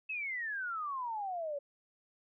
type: exponential sweep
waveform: sine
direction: down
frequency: 2637 to 554.4 Hz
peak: -35 dBFS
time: 0.09-1.59 s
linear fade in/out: 10 ms
effects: none